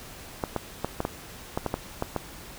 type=clicks; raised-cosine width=1 ms; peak=-12 dBFS; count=10; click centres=0.438 / 0.563 / 0.846 / 1.004 / 1.051 / 1.575 / 1.663 / 1.741 / 2.024 / 2.163 s; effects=pink hiss -44 dBFS RMS until 2.58 s